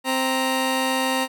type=tone pair together; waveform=15% pulse; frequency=261.6 / 932.2 Hz; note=C4 / A#5; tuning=0 / 0 cents; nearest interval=octave + minor seventh; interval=2200 cents; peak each=-16 / -18 dBFS; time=0.04-1.28 s; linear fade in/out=50 ms; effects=none